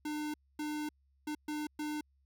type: tone bursts at uneven times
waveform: square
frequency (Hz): 301.2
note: D4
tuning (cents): +44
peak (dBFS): -36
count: 5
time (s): 0.05-0.34 / 0.59-0.89 / 1.27-1.35 / 1.48-1.67 / 1.79-2.01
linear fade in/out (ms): 5
effects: added 68 Hz sine -68 dBFS peak until 2.25 s